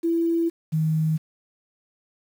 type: tone pair in turn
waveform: sine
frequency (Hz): 334 / 157.63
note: E4 / D#3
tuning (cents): +23 / +23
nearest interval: octave + minor second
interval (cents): 1300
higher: first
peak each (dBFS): -19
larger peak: neither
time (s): 0.03-0.5 / 0.72-1.18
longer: first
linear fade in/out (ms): 20
effects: 8-bit